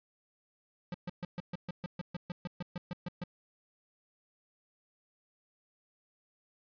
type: tone bursts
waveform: square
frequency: 176.9 Hz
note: F3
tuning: 23 cents sharp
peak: -36 dBFS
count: 16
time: 0.92-3.238 s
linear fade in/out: 2 ms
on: 23 ms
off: 130 ms
effects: resampled to 11025 Hz